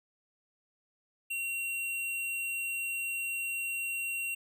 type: tone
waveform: square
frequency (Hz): 2744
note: F7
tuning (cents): -31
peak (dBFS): -33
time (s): 1.3-4.35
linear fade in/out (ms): 10
effects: none